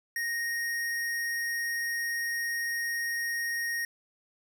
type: tone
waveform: square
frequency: 1864.7 Hz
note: A#6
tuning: in tune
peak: -30 dBFS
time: 0.16-3.85 s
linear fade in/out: 2 ms
effects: none